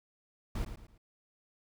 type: noise with echo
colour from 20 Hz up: brown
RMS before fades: -34 dBFS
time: 0.55-0.65 s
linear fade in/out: 5 ms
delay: 110 ms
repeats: 3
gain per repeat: -9 dB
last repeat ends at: 0.98 s
effects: none